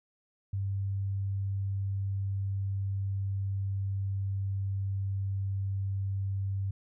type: tone with pitch glide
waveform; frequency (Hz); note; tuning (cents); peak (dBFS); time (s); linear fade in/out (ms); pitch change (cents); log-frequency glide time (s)
sine; 98.2 to 97.63; G2 to G2; +4 to -7; -29; 0.53-6.71; 5; -11; 0.71-5.59
effects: none